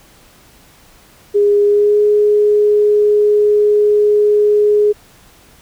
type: tone with pitch glide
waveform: sine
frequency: 409.6 to 417.5 Hz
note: G#4 to G#4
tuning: -24 to +9 cents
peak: -8 dBFS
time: 1.34-4.93 s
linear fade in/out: 20 ms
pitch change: +33 cents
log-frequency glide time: 1.64-2 s
effects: pink hiss -46 dBFS RMS until 5.61 s